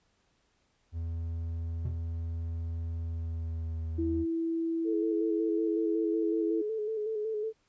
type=tone with pitch glide; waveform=triangle; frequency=82.9 to 80.35 Hz; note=E2 to E2; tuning=+10 to -44 cents; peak=-30 dBFS; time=0.92-4.26 s; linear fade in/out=50 ms; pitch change=-54 cents; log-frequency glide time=3.01-4.13 s
type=tone with exponential decay; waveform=triangle; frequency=123.47 Hz; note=B2; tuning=in tune; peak=-27 dBFS; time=1.85-2.04 s; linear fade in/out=5 ms; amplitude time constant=40 ms
type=tone; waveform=sine; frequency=329.6 Hz; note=E4; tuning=in tune; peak=-28 dBFS; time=3.98-6.62 s; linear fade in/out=10 ms
type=tone with vibrato; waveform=sine; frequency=431.9 Hz; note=A4; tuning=32 cents flat; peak=-30 dBFS; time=4.84-7.53 s; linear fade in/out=50 ms; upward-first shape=square; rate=5.4 Hz; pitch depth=39 cents each way
effects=pink hiss -72 dBFS RMS until 7.68 s + resampled to 16000 Hz